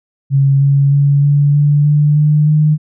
sine tone with pitch steps, 137.8 / 139.8 / 141.84 / 143.9 / 145.99 / 148.12 / 150.27 / 152.46 Hz, C#3 / C#3 / C#3 / D3 / D3 / D3 / D3 / D#3, -10 / +15 / +40 / -35 / -10 / +15 / +40 / -35 cents, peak -7 dBFS, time 0.3-2.78 s, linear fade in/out 50 ms, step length 310 ms, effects none

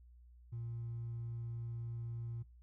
triangle tone with hard clipping, 116.54 Hz, A#2, in tune, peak -40 dBFS, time 0.52-2.43 s, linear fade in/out 10 ms, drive 2 dB, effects noise-tail reverb RT60 0.3 s tail -20 dB re dry + added 60 Hz sine -57 dBFS peak until 2.62 s

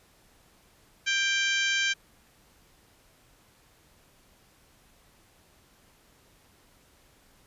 harmonic tone with a mistuned harmonic, 784 Hz, G5, in tune, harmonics 2 / 3 / 4 / 5 / 6 / 7 / 8 / 9, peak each -28 / -29 / -30 / -37 / -40 / -40 / -36 / -43 dBFS, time 1.06-1.94 s, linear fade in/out 20 ms, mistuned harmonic 2, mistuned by +22 cents, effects pink hiss -61 dBFS RMS until 7.46 s + resampled to 32000 Hz

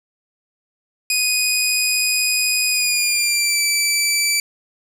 15% pulse tone with pitch glide, 2489 to 2322 Hz, D#7 to D7, 0 to -20 cents, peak -9 dBFS, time 1.1-4.4 s, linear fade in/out 2 ms, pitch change -120 cents, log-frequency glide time 2.69-3.61 s, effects 7-bit

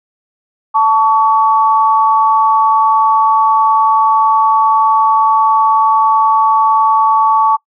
sine tone pair together, 881 / 1130.4 Hz, A5 / C#6, +2 / +34 cents, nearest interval major third, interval 432 cents, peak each -10 dBFS, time 0.74-7.57 s, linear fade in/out 20 ms, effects noise-tail reverb RT60 0.1 s tail -22 dB re dry

